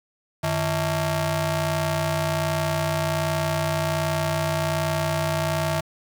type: ring-modulated tone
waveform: sawtooth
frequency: 246.9 Hz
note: B3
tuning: in tune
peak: -15 dBFS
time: 0.43-5.81 s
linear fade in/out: 10 ms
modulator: 401 Hz
effects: 8-bit